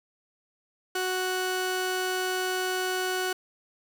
sawtooth tone pair together, 370 / 740 Hz, F#4 / F#5, 0 / 0 cents, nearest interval octave, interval 1200 cents, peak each -25 / -24 dBFS, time 0.95-3.33 s, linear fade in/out 5 ms, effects none

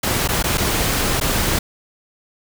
pink noise with dropouts, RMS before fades -19 dBFS, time 0.03-1.59 s, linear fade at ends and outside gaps 5 ms, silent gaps 0.277-0.287 / 0.427-0.439 / 0.574-0.579 / 1.201-1.211 s, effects none

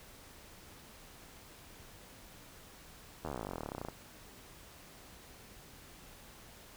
slowing click train, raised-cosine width 1 ms, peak -25 dBFS, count 30, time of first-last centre 3.25-3.886 s, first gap 12 ms, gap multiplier 1.04, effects pink hiss -55 dBFS RMS until 6.76 s

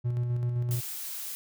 triangle tone with tremolo, 121.2 Hz, B2, 32 cents flat, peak -23 dBFS, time 0.04-0.81 s, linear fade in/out 20 ms, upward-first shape square, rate 7.7 Hz, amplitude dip 30%
blue noise, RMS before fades -37 dBFS, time 0.71-1.35 s, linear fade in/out 0 ms
effects none

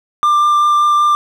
triangle tone with vibrato, 1189 Hz, D6, 21 cents sharp, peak -7 dBFS, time 0.23-1.15 s, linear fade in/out 0 ms, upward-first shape triangle, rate 5.2 Hz, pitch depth 10 cents each way, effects none

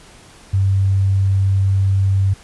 sine tone, 97 Hz, G2, 18 cents flat, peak -12 dBFS, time 0.53-2.34 s, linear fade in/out 10 ms, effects pink hiss -44 dBFS RMS until 2.43 s + resampled to 24000 Hz

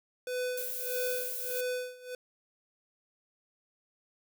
square tone with tremolo, 500 Hz, B4, 21 cents sharp, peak -31 dBFS, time 0.27-2.15 s, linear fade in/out 2 ms, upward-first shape sine, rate 1.6 Hz, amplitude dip 90%
violet noise, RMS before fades -37 dBFS, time 0.57-1.61 s, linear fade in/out 5 ms
effects none

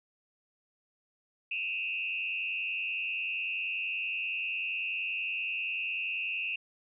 sine tone with frequency modulation, 2637 Hz, E7, in tune, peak -31 dBFS, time 1.51-6.56 s, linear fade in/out 5 ms, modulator 90.4 Hz, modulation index 1.7, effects none

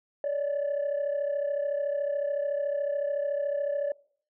sine tone pair together, 568.2 / 602 Hz, C#5 / D5, +43 / +43 cents, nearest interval minor second, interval 100 cents, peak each -26 / -31 dBFS, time 0.24-3.92 s, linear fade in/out 2 ms, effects noise-tail reverb RT60 0.6 s tail -24 dB re dry + tanh soft clip ceiling -23 dBFS

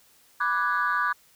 sine chord, G# half-diminished seventh, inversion first, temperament equal, 987.8 / 1174.7 / 1480 / 1661.2 Hz, B5 / D6 / F#6 / G#6, 0 / 0 / 0 / 0 cents, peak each -30 / -25 / -27 / -28 dBFS, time 0.4-1.13 s, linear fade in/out 10 ms, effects tanh soft clip ceiling -15 dBFS + white hiss -59 dBFS RMS until 1.35 s

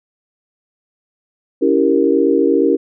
sine chord, C# diminished seventh, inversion none, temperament equal with one note detuned, 281.2 / 329.6 / 392 / 466.2 Hz, C#4 / E4 / G4 / Bb4, +25 / 0 / 0 / 0 cents, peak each -16 dBFS, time 1.61-2.77 s, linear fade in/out 20 ms, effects none

